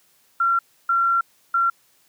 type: tone bursts at uneven times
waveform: sine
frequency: 1368 Hz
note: F6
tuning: 36 cents flat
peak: -16 dBFS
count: 3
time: 0.4-0.59 / 0.89-1.21 / 1.54-1.7 s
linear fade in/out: 5 ms
effects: white hiss -60 dBFS RMS until 2.08 s + high-pass 80 Hz 12 dB/octave